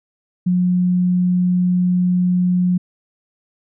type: tone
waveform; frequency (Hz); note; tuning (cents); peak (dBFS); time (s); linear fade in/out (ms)
sine; 180; F#3; -47; -13; 0.46-2.78; 10
effects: none